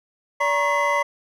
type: tone cluster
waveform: triangle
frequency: 576 / 945 / 1096 / 2029 Hz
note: D5 / A#5 / C#6 / B6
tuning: -34 / +23 / -20 / +46 cents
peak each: -22 dBFS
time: 0.4-1.03 s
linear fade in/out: 10 ms
effects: none